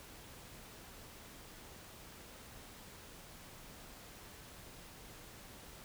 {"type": "silence", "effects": ["pink hiss -54 dBFS RMS until 5.84 s"]}